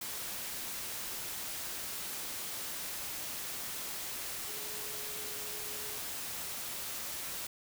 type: tone in noise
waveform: sine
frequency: 420 Hz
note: G#4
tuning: 19 cents sharp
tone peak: -51 dBFS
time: 4.47-5.98 s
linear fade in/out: 5 ms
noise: white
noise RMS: -40 dBFS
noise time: 0.01-7.47 s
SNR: -14 dB
effects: none